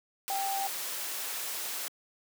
sine tone in noise, 784 Hz, G5, in tune, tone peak -30 dBFS, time 0.3-0.67 s, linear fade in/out 0 ms, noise white, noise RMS -36 dBFS, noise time 0.28-1.88 s, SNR +3 dB, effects high-pass 400 Hz 12 dB/octave

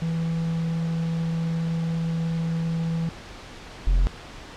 triangle tone pair in turn, 164.81 / 43.65 Hz, E3 / F1, 0 / 0 cents, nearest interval octave + major seventh, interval 2300 cents, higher first, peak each -21 / -14 dBFS, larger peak second, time 0.02-3.09 / 3.87-4.07 s, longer first, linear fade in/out 0 ms, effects pink hiss -41 dBFS RMS until 4.56 s + low-pass 5000 Hz 12 dB/octave

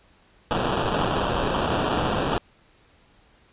white noise with sample-and-hold, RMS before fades -24 dBFS, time 0.51-2.38 s, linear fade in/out 0 ms, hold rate 2100 Hz, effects pink hiss -58 dBFS RMS until 3.52 s + resampled to 8000 Hz

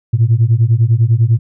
sine beating tone pair, 110 / 120 Hz, A2 / B2, 0 / -49 cents, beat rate 10 Hz, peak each -10 dBFS, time 0.13-1.39 s, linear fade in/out 10 ms, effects tanh soft clip ceiling -3 dBFS

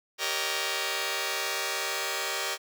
5% pulse chord, Eb dominant seventh, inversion first, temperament just, 388.9 / 466.7 / 560 / 622.3 Hz, G4 / Bb4 / Db5 / Eb5, -14 / +2 / +18 / 0 cents, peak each -23 dBFS, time 0.18-2.58 s, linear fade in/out 50 ms, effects none

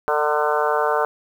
harmonic tone with a mistuned harmonic, 150 Hz, D3, 37 cents sharp, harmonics 3 / 4 / 5 / 6 / 7 / 8 / 9 / 10, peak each -23 / -24 / -25 / -26 / -26 / -27 / -28 / -28 dBFS, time 0.08-1.05 s, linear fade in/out 0 ms, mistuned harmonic 7, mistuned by -19 cents, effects 8-bit

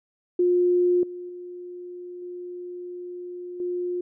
sine tone with level steps, 356 Hz, F4, 33 cents sharp, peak -17 / -33 / -35 / -33 / -25 dBFS, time 0.39-4.01 s, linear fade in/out 5 ms, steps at 1.03 / 1.29 / 2.22 / 3.6 s, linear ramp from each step 2 ms, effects none

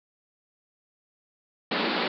pink band-pass noise, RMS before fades -27 dBFS, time 1.71-2.08 s, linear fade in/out 5 ms, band 180 to 4700 Hz, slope 96 dB/octave, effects none

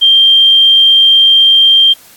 sine tone, 3174 Hz, G7, 21 cents sharp, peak -3 dBFS, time 0.01-1.94 s, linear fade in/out 20 ms, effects white hiss -40 dBFS RMS until 2.16 s + AAC 64 kbps

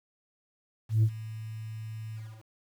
sine tone with ADSR envelope, 110.1 Hz, A2, 2 cents sharp, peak -16 dBFS, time 0.89-2.45 s, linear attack 140 ms, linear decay 66 ms, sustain -20 dB, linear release 290 ms, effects tanh soft clip ceiling -18 dBFS + 9-bit

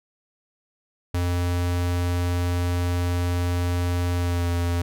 square tone with pitch glide, 88.1 to 86.59 Hz, F2 to F2, +16 to -14 cents, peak -22 dBFS, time 1.14-4.82 s, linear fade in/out 5 ms, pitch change -30 cents, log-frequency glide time 4.16-4.48 s, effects none

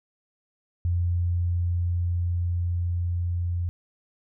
sine tone with level ramp, 87.31 Hz, F2, in tune, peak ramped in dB -21 to -24 dBFS, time 0.85-3.69 s, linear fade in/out 0 ms, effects none

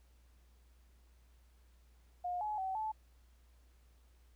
sine tone with pitch steps, 714 / 848 / 761 / 869 Hz, F5 / G#5 / F#5 / A5, +38 / +36 / +48 / -22 cents, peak -35 dBFS, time 2.24-2.92 s, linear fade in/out 10 ms, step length 170 ms, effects added 60 Hz sine -62 dBFS peak until 4.35 s + pink hiss -74 dBFS RMS until 4.35 s

